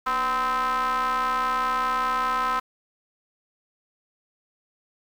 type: ring-modulated tone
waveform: square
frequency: 132.5 Hz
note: C3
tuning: 22 cents sharp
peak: -20 dBFS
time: 0.06-2.6 s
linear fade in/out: 10 ms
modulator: 1160 Hz
effects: low-pass 5000 Hz 12 dB/octave + 8-bit

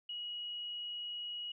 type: tone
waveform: sine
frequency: 2905 Hz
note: F#7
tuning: 32 cents flat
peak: -39 dBFS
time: 0.09-1.52 s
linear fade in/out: 5 ms
effects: none

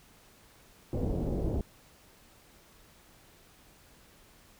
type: low-pass noise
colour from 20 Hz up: pink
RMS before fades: -31 dBFS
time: 0.93-1.61 s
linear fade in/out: 2 ms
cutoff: 560 Hz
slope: 24 dB/octave
effects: pink hiss -59 dBFS RMS until 4.59 s

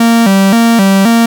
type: tone with vibrato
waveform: 45% pulse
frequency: 211.9 Hz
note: G#3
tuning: 35 cents sharp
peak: -5 dBFS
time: 0-1.26 s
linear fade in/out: 5 ms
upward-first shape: square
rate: 1.9 Hz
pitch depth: 150 cents each way
effects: none

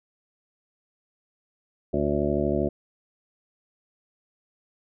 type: harmonic tone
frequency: 72.7 Hz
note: D2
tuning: 17 cents flat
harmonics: 1 / 2 / 3 / 4 / 5 / 7 / 8 / 9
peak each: -32 / -32 / -29 / -30 / -27 / -33 / -30 / -32 dBFS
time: 1.93-2.69 s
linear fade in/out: 10 ms
effects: none

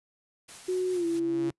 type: noise with tremolo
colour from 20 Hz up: white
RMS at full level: -45 dBFS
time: 0.48-1.2 s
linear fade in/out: 10 ms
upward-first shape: triangle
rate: 4.8 Hz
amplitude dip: 35%
type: tone with exponential growth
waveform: sawtooth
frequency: 138.59 Hz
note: C#3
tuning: in tune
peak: -31 dBFS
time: 0.59-1.51 s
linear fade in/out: 2 ms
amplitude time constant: 200 ms
type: tone with pitch glide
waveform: sine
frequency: 367.6 to 335.1 Hz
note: F#4 to E4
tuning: -11 to +29 cents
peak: -25 dBFS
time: 0.68-1.5 s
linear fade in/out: 10 ms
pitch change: -160 cents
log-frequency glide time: 0.93-1.06 s
effects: noise-tail reverb RT60 0.1 s tail -25 dB re dry + resampled to 24000 Hz

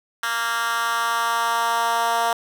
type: tone with high-pass filter sweep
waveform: 10% pulse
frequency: 231.8 Hz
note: A#3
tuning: 10 cents flat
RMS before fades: -22 dBFS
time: 0.23-2.33 s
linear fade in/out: 2 ms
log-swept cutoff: 1500 to 750 Hz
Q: 2.1
effects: none

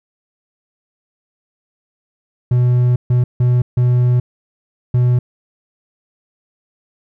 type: tone bursts at uneven times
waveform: triangle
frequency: 123.47 Hz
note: B2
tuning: in tune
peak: -8 dBFS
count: 5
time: 2.51-2.96 / 3.1-3.24 / 3.4-3.62 / 3.77-4.2 / 4.94-5.19 s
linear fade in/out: 5 ms
effects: none

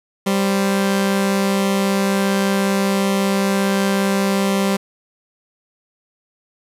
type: tone pair together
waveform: sawtooth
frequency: 196.3 / 523.7 Hz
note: G3 / C5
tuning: +3 / +1 cents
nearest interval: octave + perfect fourth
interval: 1698 cents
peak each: -12 / -21 dBFS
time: 0.26-4.77 s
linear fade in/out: 10 ms
effects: resampled to 32000 Hz + 7-bit

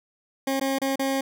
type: tone with dropouts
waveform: 20% pulse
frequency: 270.1 Hz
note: C#4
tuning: 45 cents flat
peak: -18 dBFS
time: 0.47-1.21 s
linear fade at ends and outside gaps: 5 ms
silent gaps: 0.598-0.611 / 0.786-0.816 / 0.958-0.993 s
effects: none

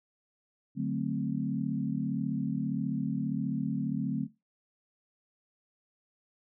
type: chord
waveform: sine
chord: D dominant seventh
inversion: none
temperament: equal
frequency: 146.83 / 185 / 220 / 261.6 Hz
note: D3 / F#3 / A3 / C4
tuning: 0 / 0 / 0 / 0 cents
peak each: -34 dBFS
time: 0.75-4.28 s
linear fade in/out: 50 ms
effects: noise-tail reverb RT60 0.2 s tail -17 dB re dry

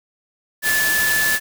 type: tone in noise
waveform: sine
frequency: 1736 Hz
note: A6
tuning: 24 cents flat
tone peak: -17 dBFS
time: 0.62-1.4 s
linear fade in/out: 50 ms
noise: white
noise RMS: -22 dBFS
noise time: 0.62-1.4 s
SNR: +2 dB
effects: none

